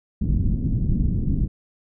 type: low-pass noise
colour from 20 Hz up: pink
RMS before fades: -21 dBFS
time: 0.21-1.48 s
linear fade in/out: 10 ms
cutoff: 240 Hz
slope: 24 dB/octave
effects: none